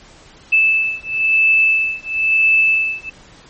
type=beating tone pair; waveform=sine; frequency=2629 / 2630 Hz; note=E7 / E7; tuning=-5 / -5 cents; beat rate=1 Hz; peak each=-15 dBFS; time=0.52-3.1 s; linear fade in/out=10 ms; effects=pink hiss -44 dBFS RMS until 3.49 s + MP3 32 kbps